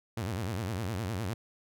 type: tone with vibrato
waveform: sawtooth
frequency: 102 Hz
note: G#2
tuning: 31 cents flat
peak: -28 dBFS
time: 0.17-1.34 s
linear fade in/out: 5 ms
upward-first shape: sine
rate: 9.8 Hz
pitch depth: 260 cents each way
effects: none